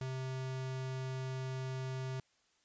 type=tone; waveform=square; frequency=130.81 Hz; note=C3; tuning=in tune; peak=-38 dBFS; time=0.01-2.2 s; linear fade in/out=2 ms; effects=white hiss -73 dBFS RMS until 2.64 s + resampled to 16000 Hz

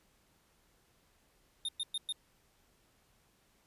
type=tone bursts; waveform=square; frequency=3656 Hz; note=A#7; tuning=34 cents flat; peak=-34 dBFS; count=4; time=1.65-2.124 s; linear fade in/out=2 ms; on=36 ms; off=110 ms; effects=pink hiss -70 dBFS RMS until 3.66 s + resampled to 32000 Hz

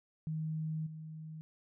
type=tone with level steps; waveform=sine; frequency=157.3 Hz; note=D#3; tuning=19 cents sharp; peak=-34 / -43 dBFS; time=0.27-1.41 s; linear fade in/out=0 ms; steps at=0.86 s; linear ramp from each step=10 ms; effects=none

